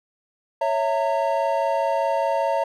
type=chord; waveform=triangle; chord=A# diminished; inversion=first; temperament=equal with one note detuned; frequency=554.4 / 659.3 / 916.3 Hz; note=C#5 / E5 / A#5; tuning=0 / 0 / -30 cents; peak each=-22 dBFS; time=0.61-2.64 s; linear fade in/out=5 ms; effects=none

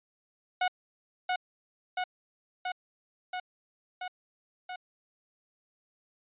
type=tone with echo; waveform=sawtooth; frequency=732 Hz; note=F#5; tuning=19 cents flat; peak=-21 dBFS; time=0.61-0.68 s; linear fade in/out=5 ms; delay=680 ms; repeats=6; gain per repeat=-2 dB; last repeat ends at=4.76 s; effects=resampled to 8000 Hz

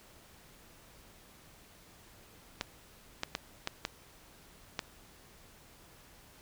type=clicks; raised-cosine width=0.2 ms; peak=-15 dBFS; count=6; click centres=2.611 / 3.234 / 3.351 / 3.674 / 3.851 / 4.792 s; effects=pink hiss -58 dBFS RMS until 6.41 s

